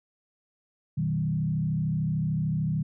sine tone with frequency modulation, 156.7 Hz, D#3, 13 cents sharp, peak -24 dBFS, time 0.97-2.83 s, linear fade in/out 10 ms, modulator 33.4 Hz, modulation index 1, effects none

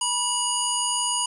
harmonic tone, 969 Hz, B5, 33 cents flat, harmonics 1 / 3 / 5 / 7 / 9 / 10, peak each -28 / -28 / -34 / -29 / -30 / -30 dBFS, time 0.01-1.26 s, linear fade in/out 5 ms, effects 9-bit

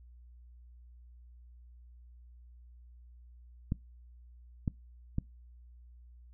clicks, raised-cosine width 5 ms, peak -18 dBFS, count 3, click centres 3.721 / 4.678 / 5.184 s, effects noise-tail reverb RT60 0.2 s tail -23 dB re dry + added 60 Hz sine -52 dBFS peak until 6.33 s

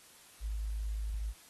sine tone, 53.1 Hz, G#1, 39 cents sharp, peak -33 dBFS, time 0.4-1.34 s, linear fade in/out 50 ms, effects white hiss -58 dBFS RMS until 1.49 s + AAC 32 kbps

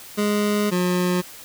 25% pulse tone pair in turn, 207.7 / 179.7 Hz, G#3 / F3, 0 / +50 cents, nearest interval minor third, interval 250 cents, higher first, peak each -15 / -15 dBFS, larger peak neither, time 0.17-0.71 / 0.71-1.22 s, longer first, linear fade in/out 20 ms, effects white hiss -41 dBFS RMS until 1.44 s

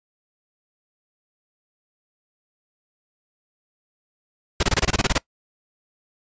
pink noise bursts, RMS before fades -18 dBFS, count 11, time 4.6-5.181 s, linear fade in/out 5 ms, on 31 ms, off 24 ms, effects noise-tail reverb RT60 0.1 s tail -24 dB re dry + resampled to 16000 Hz

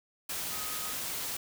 sine tone in noise, 1257 Hz, D#6, 17 cents sharp, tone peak -45 dBFS, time 0.51-0.93 s, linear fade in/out 5 ms, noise white, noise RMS -36 dBFS, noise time 0.29-1.37 s, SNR -12 dB, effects none

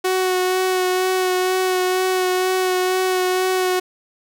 sawtooth tone with vibrato, 370 Hz, F#4, in tune, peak -13 dBFS, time 0.04-3.8 s, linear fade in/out 10 ms, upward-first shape sine, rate 2.1 Hz, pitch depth 16 cents each way, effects none

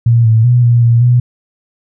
sine tone with pitch steps, 117.2 / 111.8 / 122.5 / 119.2 / 117.4 / 122.7 Hz, A#2 / A2 / B2 / A#2 / A#2 / B2, +10 / +28 / -14 / +39 / +13 / -11 cents, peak -5 dBFS, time 0.06-1.2 s, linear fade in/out 5 ms, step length 190 ms, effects none

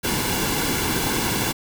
pink noise with comb filter, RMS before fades -23 dBFS, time 0.03-1.53 s, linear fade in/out 20 ms, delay 1.6 ms, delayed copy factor -0.6, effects none

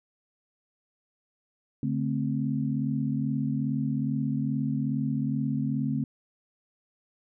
sine tone cluster, 143 / 219.7 / 262.1 Hz, D3 / A3 / C4, -46 / -2 / +3 cents, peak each -29 / -30 / -30 dBFS, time 1.83-6.04 s, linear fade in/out 2 ms, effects none

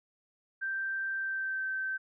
sine tone with pitch glide, 1568 to 1548.2 Hz, G6 to G6, 0 to -22 cents, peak -31 dBFS, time 0.61-1.98 s, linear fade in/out 20 ms, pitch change -22 cents, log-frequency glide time 1.17-1.65 s, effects none

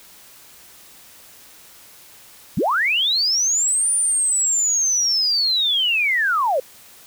sine linear two-way sweep, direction up then down, 110.7 to 9397 to 482.9 Hz, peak -16 dBFS, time 2.57-6.6 s, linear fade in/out 5 ms, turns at 3.92 s, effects white hiss -46 dBFS RMS until 7.06 s

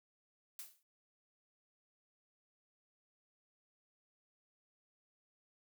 blue noise with exponential decay, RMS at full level -44 dBFS, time 0.59-0.83 s, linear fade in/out 1 ms, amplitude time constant 51 ms, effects none

